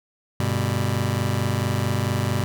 sawtooth chord, G major, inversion none, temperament just, 98 / 122.5 / 147 Hz, G2 / B2 / D3, 0 / -14 / +2 cents, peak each -20 / -20 / -26 dBFS, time 0.4-2.44 s, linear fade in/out 0 ms, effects none

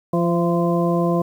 harmonic tone with a mistuned harmonic, 172.3 Hz, F3, 23 cents flat, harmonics 1 / 2 / 3 / 4 / 6, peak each -19 / -22 / -24 / -25 / -27 dBFS, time 0.13-1.22 s, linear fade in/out 5 ms, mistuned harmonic 4, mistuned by -25 cents, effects 8-bit

